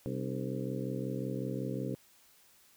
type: harmonic tone with a mistuned harmonic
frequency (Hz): 65.41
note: C2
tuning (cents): 0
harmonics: 2 / 3 / 4 / 5 / 6 / 7 / 8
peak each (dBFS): -38 / -40 / -41 / -42 / -43 / -43 / -44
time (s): 0.06-1.95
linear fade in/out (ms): 0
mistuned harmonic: 5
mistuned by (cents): -110
effects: white hiss -63 dBFS RMS until 2.76 s